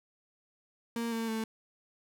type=tone with pitch steps; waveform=35% pulse; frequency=232.3 / 227.1 / 222.1 Hz; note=A#3 / A#3 / A3; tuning=-6 / -45 / +16 cents; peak=-30 dBFS; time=0.96-1.44 s; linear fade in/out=2 ms; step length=160 ms; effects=none